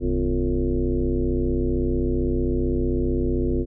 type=tone with frequency modulation; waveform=sine; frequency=160 Hz; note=D#3; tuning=49 cents sharp; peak=-19 dBFS; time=0-3.66 s; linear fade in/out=50 ms; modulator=95.6 Hz; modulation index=2.7; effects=none